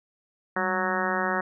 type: harmonic tone with a mistuned harmonic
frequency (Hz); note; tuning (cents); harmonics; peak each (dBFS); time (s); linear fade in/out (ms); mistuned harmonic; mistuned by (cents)
185; F#3; 0; 1 / 2 / 3 / 4 / 5 / 6 / 7 / 8 / 9 / 10; -33 / -33 / -33 / -33 / -33 / -33 / -33 / -33 / -33 / -33; 0.56-1.41; 5; 1; +94
effects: none